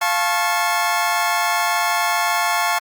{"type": "chord", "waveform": "25% pulse", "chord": "F augmented", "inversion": "none", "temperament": "just", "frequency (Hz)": [698.5, 873.1, 1091.3], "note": ["F5", "A5", "C#6"], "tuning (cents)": [0, -14, -27], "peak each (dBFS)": -18, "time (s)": [0.01, 2.79], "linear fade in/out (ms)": 10, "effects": ["Opus 48 kbps"]}